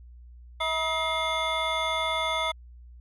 triangle tone cluster, 644 / 961 / 1273 / 2121 / 3480 Hz, E5 / B5 / D#6 / C7 / A7, -41 / -48 / +39 / +23 / -20 cents, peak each -30 dBFS, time 0.6-2.52 s, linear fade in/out 10 ms, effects added 60 Hz sine -45 dBFS peak until 3 s

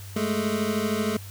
25% pulse beating tone pair, 207.7 / 220.7 Hz, G#3 / A3, 0 / +5 cents, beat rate 13 Hz, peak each -23 dBFS, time 0.16-1.17 s, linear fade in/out 5 ms, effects added 98 Hz sine -38 dBFS peak until 1.3 s + white hiss -46 dBFS RMS until 1.3 s

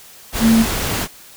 sine tone in noise, 225.9 Hz, A3, 46 cents sharp, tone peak -9 dBFS, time 0.4-0.66 s, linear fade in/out 50 ms, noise pink, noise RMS -21 dBFS, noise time 0.32-1.08 s, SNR +9 dB, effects white hiss -42 dBFS RMS until 1.36 s

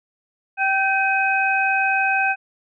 sine tone cluster, 775 / 1549 / 2523 Hz, G5 / G6 / D#7, -20 / -21 / +23 cents, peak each -21 dBFS, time 0.57-2.36 s, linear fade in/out 50 ms, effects none

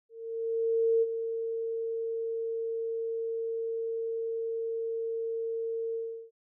sine tone with ADSR envelope, 455.1 Hz, A#4, 42 cents flat, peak -21 dBFS, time 0.09-6.31 s, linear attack 930 ms, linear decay 33 ms, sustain -9 dB, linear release 360 ms, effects none

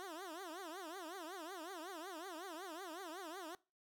15% pulse tone with vibrato, 349.2 Hz, F4, in tune, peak -40 dBFS, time 0-3.55 s, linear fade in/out 0 ms, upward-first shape triangle, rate 5.4 Hz, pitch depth 260 cents each way, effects noise-tail reverb RT60 0.3 s tail -22 dB re dry

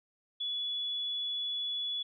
sine tone, 3413 Hz, G#7, 47 cents sharp, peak -32 dBFS, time 0.4-2.03 s, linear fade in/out 10 ms, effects none

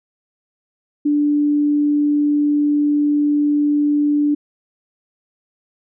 sine tone, 293.4 Hz, D4, 2 cents flat, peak -13 dBFS, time 1.05-4.35 s, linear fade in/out 10 ms, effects none

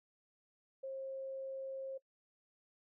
sine tone, 535 Hz, C5, 38 cents sharp, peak -40 dBFS, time 0.83-1.98 s, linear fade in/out 10 ms, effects noise-tail reverb RT60 0.1 s tail -21 dB re dry

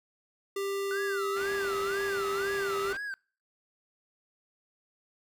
square tone, 395.5 Hz, G4, 15 cents sharp, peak -31 dBFS, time 0.56-2.93 s, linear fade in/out 5 ms
triangle tone with vibrato, 1459 Hz, F#6, 25 cents flat, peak -32 dBFS, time 0.91-3.14 s, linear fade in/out 0 ms, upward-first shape sine, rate 2 Hz, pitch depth 240 cents each way
white low-pass noise, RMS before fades -44 dBFS, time 1.36-2.97 s, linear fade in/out 5 ms, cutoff 2300 Hz, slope 12 dB/octave
effects noise-tail reverb RT60 0.4 s tail -26 dB re dry

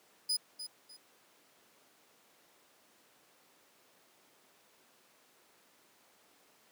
35% pulse tone with echo, 4978 Hz, D#8, in tune, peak -28 dBFS, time 0.29-0.37 s, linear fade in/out 10 ms, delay 300 ms, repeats 2, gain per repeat -11 dB, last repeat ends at 0.97 s, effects pink hiss -65 dBFS RMS until 6.71 s + high-pass 300 Hz 12 dB/octave

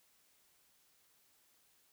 silence, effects white hiss -71 dBFS RMS until 1.92 s

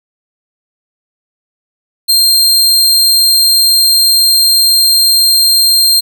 sawtooth tone, 4186 Hz, C8, in tune, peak -3 dBFS, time 2.08-6.01 s, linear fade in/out 20 ms, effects none

